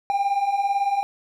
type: beating tone pair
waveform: triangle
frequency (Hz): 784 / 802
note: G5 / G5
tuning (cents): 0 / +39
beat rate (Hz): 18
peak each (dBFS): -24 / -19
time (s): 0.1-1.03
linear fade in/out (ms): 0
effects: none